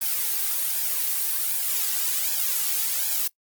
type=noise with flanger; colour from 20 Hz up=blue; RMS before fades=-25 dBFS; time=0.01-3.28 s; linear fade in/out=10 ms; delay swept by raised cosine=1.2 to 2.6 ms; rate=1.3 Hz; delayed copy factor=+0.95; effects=noise-tail reverb RT60 0.1 s tail -24 dB re dry + Opus 24 kbps